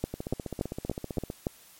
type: two click trains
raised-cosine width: 2 ms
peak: -14 / -20 dBFS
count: 6 / 19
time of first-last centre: 0.04-1.469 / 0.14-1.301 s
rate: 3.5 / 15.5 Hz
effects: white hiss -55 dBFS RMS until 1.79 s + MP3 64 kbps